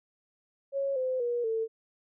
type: tone with pitch steps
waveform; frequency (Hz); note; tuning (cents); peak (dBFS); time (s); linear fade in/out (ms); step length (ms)
sine; 551 / 514.1 / 479.7 / 447.6; C#5 / C5 / A#4 / A4; -11 / -31 / +50 / +30; -27; 0.72-1.68; 50; 240
effects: none